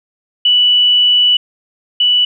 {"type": "tone pair in turn", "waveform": "sine", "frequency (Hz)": [2960, 2960], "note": ["F#7", "F#7"], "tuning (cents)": [0, 0], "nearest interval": "unison", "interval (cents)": 0, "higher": "neither", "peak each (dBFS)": [-7, -8], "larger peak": "first", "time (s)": [[0.45, 1.37], [2, 2.25]], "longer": "first", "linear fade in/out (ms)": 5, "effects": []}